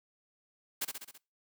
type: noise with echo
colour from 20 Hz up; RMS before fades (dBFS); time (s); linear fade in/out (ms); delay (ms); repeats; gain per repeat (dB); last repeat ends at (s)
white; -33; 0.81-0.85; 10; 66; 5; -4; 1.18
effects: noise-tail reverb RT60 0.3 s tail -24 dB re dry + high-pass 200 Hz 12 dB/octave